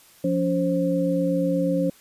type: tone cluster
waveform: sine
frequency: 175.3 / 283.6 / 529 Hz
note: F3 / C#4 / C5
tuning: +7 / +40 / +19 cents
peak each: -24 dBFS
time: 0.24-1.9 s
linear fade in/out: 5 ms
effects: white hiss -53 dBFS RMS until 2 s + resampled to 32000 Hz